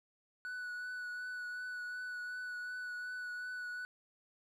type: tone with vibrato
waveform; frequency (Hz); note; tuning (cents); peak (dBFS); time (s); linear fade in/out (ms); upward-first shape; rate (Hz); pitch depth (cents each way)
triangle; 1480; F#6; 0; -38; 0.45-3.85; 0; triangle; 2.7; 20
effects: none